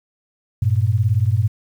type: beating tone pair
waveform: sine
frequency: 98 / 116 Hz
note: G2 / A#2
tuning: 0 / -8 cents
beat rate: 18 Hz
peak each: -17 dBFS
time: 0.62-1.48 s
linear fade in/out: 5 ms
effects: 8-bit